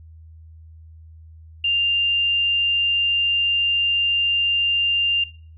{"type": "tone", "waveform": "sine", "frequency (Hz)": 2794, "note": "F7", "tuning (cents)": 0, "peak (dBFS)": -17, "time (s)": [1.64, 5.24], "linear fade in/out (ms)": 5, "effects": ["noise-tail reverb RT60 0.5 s tail -20 dB re dry", "added 80 Hz sine -41 dBFS peak until 5.57 s"]}